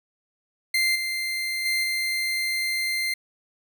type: tone with level steps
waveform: 30% pulse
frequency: 2088 Hz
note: C7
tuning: 4 cents flat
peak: -17 / -23 / -19 / -21 dBFS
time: 0.74-3.14 s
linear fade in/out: 5 ms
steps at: 0.95 / 1.65 / 1.83 s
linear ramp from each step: 10 ms
effects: none